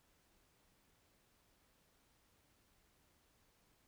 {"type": "silence", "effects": ["pink hiss -74 dBFS RMS until 3.87 s"]}